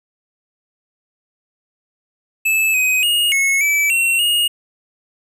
square tone with pitch steps, 2615 / 2516 / 2862 / 2187 / 2306 / 2722 / 2862 Hz, E7 / D#7 / F7 / C#7 / D7 / F7 / F7, -15 / +19 / +42 / -24 / -32 / -45 / +42 cents, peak -14 dBFS, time 2.45-4.48 s, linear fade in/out 10 ms, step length 290 ms, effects none

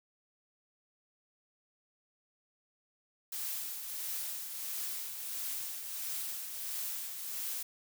blue noise with tremolo, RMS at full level -37 dBFS, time 3.32-7.63 s, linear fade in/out 5 ms, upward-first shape triangle, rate 1.5 Hz, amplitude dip 50%, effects none

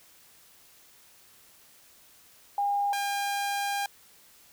sine / sawtooth tone pair in turn, 809 / 804.6 Hz, G#5 / G5, -46 / +45 cents, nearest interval unison, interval 9 cents, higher first, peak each -24 dBFS, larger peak neither, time 2.58-2.93 / 2.93-3.86 s, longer second, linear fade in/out 2 ms, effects white hiss -57 dBFS RMS until 4.52 s

